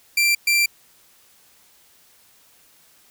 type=tone bursts at uneven times; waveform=sawtooth; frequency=2358 Hz; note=D7; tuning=6 cents sharp; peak=-12 dBFS; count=2; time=0.17-0.35 / 0.47-0.66 s; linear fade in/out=5 ms; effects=white hiss -55 dBFS RMS until 3.1 s